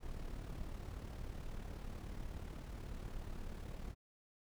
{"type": "noise with amplitude modulation", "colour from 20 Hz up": "brown", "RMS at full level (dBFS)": -43, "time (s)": [0, 3.95], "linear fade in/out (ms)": 50, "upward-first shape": "sine", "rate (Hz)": 36.4, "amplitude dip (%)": 55, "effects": []}